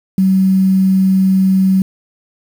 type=tone with quantisation; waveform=sine; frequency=190 Hz; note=F#3; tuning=46 cents sharp; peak=-8 dBFS; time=0.18-1.82 s; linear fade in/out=2 ms; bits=6; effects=none